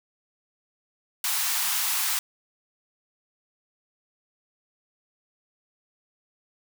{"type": "high-pass noise", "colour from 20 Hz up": "white", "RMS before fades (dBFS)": -26, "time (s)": [1.24, 2.19], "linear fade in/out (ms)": 2, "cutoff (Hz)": 760, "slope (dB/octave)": 48, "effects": []}